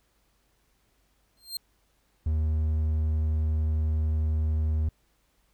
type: tone with exponential growth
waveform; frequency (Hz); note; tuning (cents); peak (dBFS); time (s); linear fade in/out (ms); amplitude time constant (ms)
sawtooth; 4186; C8; 0; -25; 1.37-1.57; 2; 42
type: tone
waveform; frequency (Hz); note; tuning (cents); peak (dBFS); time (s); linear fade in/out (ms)
triangle; 77.78; D#2; 0; -21; 2.26-4.89; 5
effects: added 50 Hz sine -70 dBFS peak until 5.53 s + pink hiss -70 dBFS RMS until 5.53 s